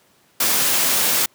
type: noise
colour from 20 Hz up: white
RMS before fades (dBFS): -18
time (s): 0.4-1.26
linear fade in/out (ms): 5
effects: pink hiss -57 dBFS RMS until 1.34 s + high-pass 150 Hz 12 dB/octave